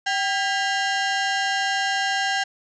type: ring-modulated tone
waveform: sawtooth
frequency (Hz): 1198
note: D6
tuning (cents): +34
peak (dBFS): -14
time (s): 0.06-2.44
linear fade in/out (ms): 10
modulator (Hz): 420
effects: resampled to 16000 Hz + 8-bit